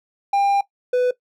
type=tone pair in turn; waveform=triangle; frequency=799 / 497.7 Hz; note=G5 / B4; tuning=+33 / +13 cents; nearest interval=minor sixth; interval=820 cents; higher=first; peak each=-13 dBFS; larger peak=neither; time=0.33-0.61 / 0.93-1.11 s; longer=first; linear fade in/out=5 ms; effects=noise-tail reverb RT60 0.1 s tail -17 dB re dry